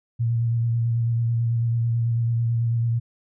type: tone with vibrato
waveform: sine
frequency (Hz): 116.54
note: A#2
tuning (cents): 0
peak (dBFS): -19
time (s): 0.19-3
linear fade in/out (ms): 20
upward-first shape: square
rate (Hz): 9.1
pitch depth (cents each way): 18
effects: none